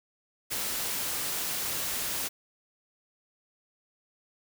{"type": "noise", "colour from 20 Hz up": "white", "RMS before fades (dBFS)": -32, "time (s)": [0.5, 2.29], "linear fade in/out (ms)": 20, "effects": []}